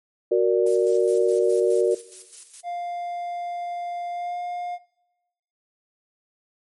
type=chord; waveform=sine; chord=Gb augmented; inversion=none; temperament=equal; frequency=370 / 466.2 / 587.3 Hz; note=Gb4 / Bb4 / D5; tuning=0 / 0 / 0 cents; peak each=-19 / -20 / -24 dBFS; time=0.31-1.95 s; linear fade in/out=10 ms
type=noise with tremolo; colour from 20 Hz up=violet; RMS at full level=-36 dBFS; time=0.66-2.61 s; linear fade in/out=5 ms; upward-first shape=square; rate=4.8 Hz; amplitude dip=60%
type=tone with pitch glide; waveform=triangle; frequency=700 to 708.5 Hz; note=F5 to F5; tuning=+4 to +25 cents; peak=-25 dBFS; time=2.63-4.79 s; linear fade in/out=50 ms; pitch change=+21 cents; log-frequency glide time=4.11-4.39 s
effects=noise-tail reverb RT60 0.9 s tail -20 dB re dry + MP3 48 kbps